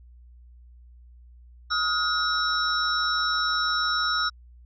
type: tone cluster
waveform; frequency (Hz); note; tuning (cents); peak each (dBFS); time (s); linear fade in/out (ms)
sine; 1267 / 1427 / 3867 / 5420; D#6 / F6 / B7 / E8; +31 / +37 / -37 / +47; -27 / -27 / -30 / -28; 1.7-4.3; 20
effects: added 60 Hz sine -47 dBFS peak until 4.65 s